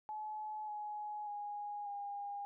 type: tone with pitch steps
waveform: sine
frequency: 855 / 839.8 / 824.9 / 810.3 Hz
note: A5 / G#5 / G#5 / G#5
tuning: -50 / +19 / -12 / -43 cents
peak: -40 dBFS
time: 0.09-2.45 s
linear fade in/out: 0 ms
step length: 590 ms
effects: none